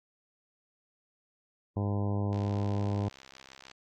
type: harmonic tone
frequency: 101.5 Hz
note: G#2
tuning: 39 cents flat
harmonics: 1 / 2 / 3 / 4 / 5 / 6 / 7 / 8 / 9 / 10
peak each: -29 / -35 / -39 / -41 / -43 / -45 / -46 / -47 / -48 / -49 dBFS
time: 1.76-3.09 s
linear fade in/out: 10 ms
type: click train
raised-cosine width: 0.2 ms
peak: -31 dBFS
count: 93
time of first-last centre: 2.33-3.713 s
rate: 66.5 Hz
effects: AAC 64 kbps